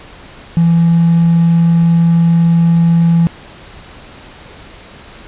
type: tone with hard clipping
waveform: triangle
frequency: 168 Hz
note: E3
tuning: 33 cents sharp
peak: -7 dBFS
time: 0.57-3.27 s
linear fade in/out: 0 ms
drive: 4 dB
effects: pink hiss -36 dBFS RMS until 5.27 s + resampled to 8000 Hz